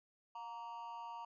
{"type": "tone with amplitude modulation", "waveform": "triangle", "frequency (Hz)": 932.3, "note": "A#5", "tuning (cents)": 0, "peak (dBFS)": -39, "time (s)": [0.35, 1.25], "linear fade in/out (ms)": 5, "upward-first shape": "sine", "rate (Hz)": 219, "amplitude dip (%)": 85, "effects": ["resampled to 16000 Hz"]}